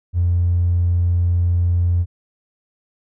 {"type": "tone with tanh clipping", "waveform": "triangle", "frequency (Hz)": 87.31, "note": "F2", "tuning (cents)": 0, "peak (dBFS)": -13, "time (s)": [0.13, 2.06], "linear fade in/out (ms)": 50, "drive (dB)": 1, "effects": []}